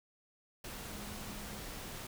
sine tone in noise, 207.7 Hz, G#3, in tune, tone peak -50 dBFS, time 0.87-1.59 s, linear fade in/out 5 ms, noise pink, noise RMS -45 dBFS, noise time 0.64-2.07 s, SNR -8 dB, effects none

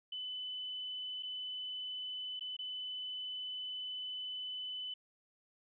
sine tone with dropouts, 3009 Hz, F#7, 28 cents sharp, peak -39 dBFS, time 0.12-4.94 s, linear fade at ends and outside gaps 5 ms, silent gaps 1.226-1.231 / 2.395-2.408 / 2.567-2.589 s, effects none

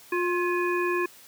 harmonic tone with a mistuned harmonic, 354.2 Hz, F4, 24 cents sharp, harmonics 1 / 3 / 5 / 7, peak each -25 / -30 / -32 / -33 dBFS, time 0.12-1.06 s, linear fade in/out 5 ms, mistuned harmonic 5, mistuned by -64 cents, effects white hiss -51 dBFS RMS until 1.27 s + high-pass 100 Hz 12 dB/octave

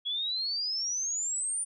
sine exponential sweep, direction up, 3322 to 9400 Hz, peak -29 dBFS, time 0.05-1.65 s, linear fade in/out 20 ms, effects none

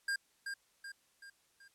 square tone with echo, 1607 Hz, G6, 43 cents sharp, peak -33 dBFS, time 0.08-0.16 s, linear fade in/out 5 ms, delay 380 ms, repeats 4, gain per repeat -6 dB, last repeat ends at 1.68 s, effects white hiss -72 dBFS RMS until 1.74 s + low-pass 11000 Hz 12 dB/octave

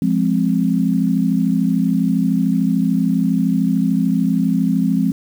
sine chord, F minor, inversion none, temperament equal, 174.61 / 207.7 / 261.6 Hz, F3 / Ab3 / C4, 0 / 0 / 0 cents, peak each -18 dBFS, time 0.02-5.12 s, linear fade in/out 2 ms, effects 7-bit

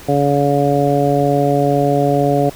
harmonic tone, 142.1 Hz, C#3, 43 cents sharp, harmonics 1 / 2 / 3 / 4 / 5, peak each -18 / -18 / -18 / -18 / -18 dBFS, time 0.08-2.5 s, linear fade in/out 10 ms, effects pink hiss -37 dBFS RMS until 2.55 s

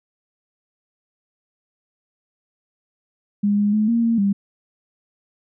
sine tone with pitch steps, 204.3 / 205.8 / 213.7 / 232.5 / 230.1 / 199.3 Hz, G#3 / G#3 / G#3 / A#3 / A#3 / G3, -28 / -16 / +50 / -4 / -22 / +29 cents, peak -15 dBFS, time 3.43-4.33 s, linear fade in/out 10 ms, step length 150 ms, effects none

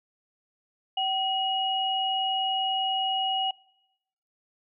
sine tone pair together, 764.7 / 2895 Hz, G5 / F#7, -43 / -38 cents, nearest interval octave + major seventh, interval 2305 cents, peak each -27 dBFS, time 0.97-3.51 s, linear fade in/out 5 ms, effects noise-tail reverb RT60 0.9 s tail -24 dB re dry

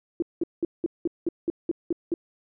sine tone bursts, 338 Hz, E4, 43 cents sharp, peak -21 dBFS, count 10, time 0.2-2.14 s, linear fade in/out 2 ms, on 23 ms, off 190 ms, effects none

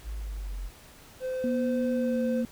sine linear sweep, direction down, 55 to 44.08 Hz, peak -32 dBFS, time 0.03-0.71 s, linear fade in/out 50 ms
triangle tone, 515 Hz, C5, 28 cents flat, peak -27 dBFS, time 1.2-2.45 s, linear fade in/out 50 ms
sine tone with pitch glide, 241.9 to 233 Hz, B3 to A#3, -36 to -1 cents, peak -26 dBFS, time 1.44-2.45 s, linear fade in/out 0 ms, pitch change -65 cents, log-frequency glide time 1.92-2.23 s
effects pink hiss -52 dBFS RMS until 2.51 s

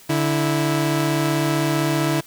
sawtooth tone pair together, 146.07 / 327.7 Hz, D3 / E4, -9 / -10 cents, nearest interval octave + major second, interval 1399 cents, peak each -17 dBFS, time 0.09-2.21 s, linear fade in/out 10 ms, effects white hiss -47 dBFS RMS until 2.26 s

